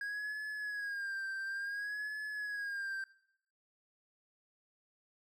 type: tone with vibrato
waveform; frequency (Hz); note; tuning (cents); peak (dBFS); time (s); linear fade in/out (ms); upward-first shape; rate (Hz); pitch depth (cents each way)
triangle; 1638; G#6; -24; -35; 0.01-3.04; 2; sine; 0.57; 75
effects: noise-tail reverb RT60 0.7 s tail -19 dB re dry